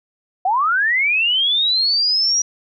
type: linear sweep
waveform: sine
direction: up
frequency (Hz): 711 to 5790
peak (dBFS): -14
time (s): 0.45-2.42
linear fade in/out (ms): 5
effects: none